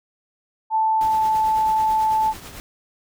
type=tone with pitch glide; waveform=sine; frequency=880 to 873.9 Hz; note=A5 to A5; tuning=0 to -12 cents; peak=-16 dBFS; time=0.7-2.34 s; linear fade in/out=50 ms; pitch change=-12 cents; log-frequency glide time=0.96-1.28 s
type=noise with tremolo; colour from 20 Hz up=pink; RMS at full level=-36 dBFS; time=1.01-2.6 s; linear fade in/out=0 ms; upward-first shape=triangle; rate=9.1 Hz; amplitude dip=55%
effects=none